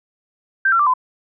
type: tone with pitch steps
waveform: sine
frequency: 1568 / 1357.2 / 1174.7 / 1016.7 Hz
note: G6 / F6 / D6 / B5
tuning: 0 / -50 / 0 / +50 cents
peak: -12 dBFS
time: 0.65-0.938 s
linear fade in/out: 5 ms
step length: 72 ms
effects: none